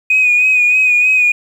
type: tone with vibrato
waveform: sine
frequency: 2489 Hz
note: D#7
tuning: in tune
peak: -7 dBFS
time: 0.1-1.32 s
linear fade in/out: 5 ms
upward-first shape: sine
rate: 3.2 Hz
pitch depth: 36 cents each way
effects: tanh soft clip ceiling -4 dBFS + 7-bit